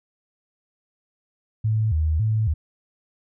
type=tone with vibrato; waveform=sine; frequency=92.5 Hz; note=F#2; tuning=in tune; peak=-18 dBFS; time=1.64-2.54 s; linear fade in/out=10 ms; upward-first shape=square; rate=1.8 Hz; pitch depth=290 cents each way; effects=none